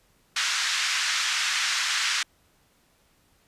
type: band-pass noise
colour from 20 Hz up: pink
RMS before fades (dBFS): -26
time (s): 0.36-2.23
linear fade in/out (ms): 5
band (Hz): 1400 to 6900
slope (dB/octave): 24
effects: pink hiss -64 dBFS RMS until 3.47 s + resampled to 32000 Hz